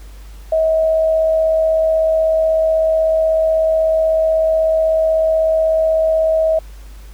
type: tone with amplitude modulation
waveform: sine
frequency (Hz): 640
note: D#5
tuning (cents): +49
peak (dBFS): -10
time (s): 0.52-6.59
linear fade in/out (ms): 5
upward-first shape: sine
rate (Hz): 76.2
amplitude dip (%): 30
effects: added 50 Hz sine -33 dBFS peak until 7.13 s + pink hiss -47 dBFS RMS until 7.13 s